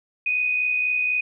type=tone pair together; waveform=sine; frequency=2489 / 2553 Hz; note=D#7 / D#7; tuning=0 / +44 cents; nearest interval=unison; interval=44 cents; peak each=-20 / -31 dBFS; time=0.26-1.21 s; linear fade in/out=5 ms; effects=none